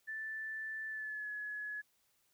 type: tone with pitch glide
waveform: sine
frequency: 1760 to 1695.1 Hz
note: A6 to G#6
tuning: 0 to +35 cents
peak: -39 dBFS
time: 0.07-1.82 s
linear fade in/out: 20 ms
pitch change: -65 cents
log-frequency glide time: 0.88-1.29 s
effects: white hiss -75 dBFS RMS until 2.33 s